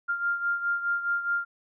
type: beating tone pair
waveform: sine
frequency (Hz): 1396.9 / 1401.7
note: F6 / F6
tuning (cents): 0 / +6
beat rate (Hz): 4.8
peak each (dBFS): -26 / -32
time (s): 0.08-1.45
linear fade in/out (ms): 20
effects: none